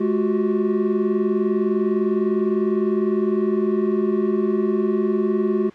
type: tone cluster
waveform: triangle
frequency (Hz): 211.4 / 360.2 / 380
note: G#3 / F#4 / F#4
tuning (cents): +31 / -46 / +46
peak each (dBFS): -20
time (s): 0-5.7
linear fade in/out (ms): 10
effects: white hiss -45 dBFS RMS until 5.74 s + low-pass 2000 Hz 12 dB/octave